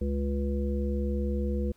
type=harmonic tone; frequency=70 Hz; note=C#2; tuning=18 cents sharp; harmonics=1 / 3 / 5 / 7; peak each=-28 / -32 / -37 / -36 dBFS; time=0.01-1.72 s; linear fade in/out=5 ms; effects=pink hiss -66 dBFS RMS until 1.76 s